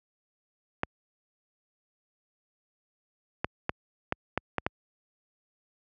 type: clicks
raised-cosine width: 0.5 ms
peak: -11 dBFS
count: 7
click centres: 0.834 / 3.445 / 3.694 / 4.124 / 4.376 / 4.583 / 4.665 s
effects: high-pass 60 Hz 12 dB/octave